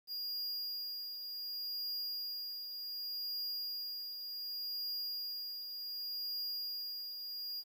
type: tone with tremolo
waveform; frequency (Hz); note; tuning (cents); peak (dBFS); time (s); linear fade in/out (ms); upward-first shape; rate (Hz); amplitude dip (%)
square; 4836; D8; +50; -37; 0.07-7.64; 50; triangle; 0.67; 50
effects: 11-bit